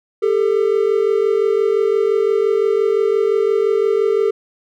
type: tone pair together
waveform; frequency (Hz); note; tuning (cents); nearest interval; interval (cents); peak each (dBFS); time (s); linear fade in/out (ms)
triangle; 400 / 445.8; G4 / A4; +35 / +23; major second; 188; -14; 0.22-4.31; 10
effects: none